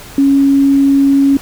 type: tone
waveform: sine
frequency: 276.5 Hz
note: C#4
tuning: 4 cents flat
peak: -6 dBFS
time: 0.18-1.37 s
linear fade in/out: 2 ms
effects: pink hiss -33 dBFS RMS until 1.41 s